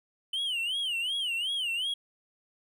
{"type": "tone with vibrato", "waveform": "triangle", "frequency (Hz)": 2997, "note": "F#7", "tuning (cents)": 22, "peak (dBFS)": -27, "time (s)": [0.33, 1.94], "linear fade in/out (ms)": 5, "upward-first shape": "sine", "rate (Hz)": 2.7, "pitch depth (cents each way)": 180, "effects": []}